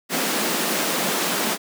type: high-pass noise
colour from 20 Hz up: pink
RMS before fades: -23 dBFS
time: 0.09-1.58 s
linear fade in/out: 50 ms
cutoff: 180 Hz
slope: 48 dB/octave
effects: none